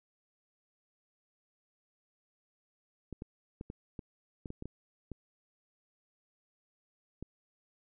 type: clicks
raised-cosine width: 3 ms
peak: -28 dBFS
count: 11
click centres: 3.127 / 3.221 / 3.611 / 3.701 / 3.992 / 4.458 / 4.504 / 4.624 / 4.656 / 5.117 / 7.226 s
effects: none